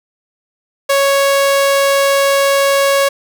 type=tone; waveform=sawtooth; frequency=554.4 Hz; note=C#5; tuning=in tune; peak=-6 dBFS; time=0.89-3.09 s; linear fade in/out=10 ms; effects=none